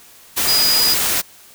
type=tone in noise; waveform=sine; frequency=4920 Hz; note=D#8; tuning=20 cents flat; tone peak=-14 dBFS; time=0.47-0.95 s; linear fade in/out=20 ms; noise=white; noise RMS=-18 dBFS; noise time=0.36-1.22 s; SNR=+1 dB; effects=white hiss -45 dBFS RMS until 1.54 s